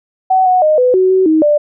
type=tone with pitch steps; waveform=sine; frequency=753 / 736 / 616 / 501 / 373.1 / 376.6 / 315.1 / 592 Hz; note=F#5 / F#5 / D#5 / B4 / F#4 / F#4 / D#4 / D5; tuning=+30 / -9 / -17 / +25 / +14 / +31 / +22 / +14 cents; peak=-7 dBFS; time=0.3-1.58 s; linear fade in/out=10 ms; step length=160 ms; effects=none